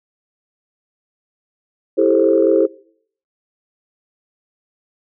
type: chord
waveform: sine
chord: A minor seventh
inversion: second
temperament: just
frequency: 330 / 396 / 440 / 528 Hz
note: E4 / G4 / A4 / C5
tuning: +2 / +18 / 0 / +16 cents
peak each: -16 dBFS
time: 1.97-2.67 s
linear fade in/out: 20 ms
effects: noise-tail reverb RT60 0.6 s tail -22 dB re dry + tanh soft clip ceiling -1 dBFS